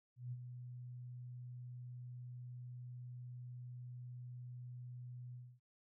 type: tone with ADSR envelope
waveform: sine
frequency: 123.47 Hz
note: B2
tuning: in tune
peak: -40 dBFS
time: 0.16-5.6 s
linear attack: 160 ms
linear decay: 42 ms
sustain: -7 dB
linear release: 260 ms
effects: none